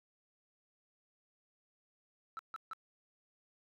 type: tone bursts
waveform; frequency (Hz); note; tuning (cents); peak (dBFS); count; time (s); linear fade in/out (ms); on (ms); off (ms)
sine; 1318.5; E6; 0; -38; 3; 2.37-2.733; 0; 21; 150
effects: tanh soft clip ceiling -38 dBFS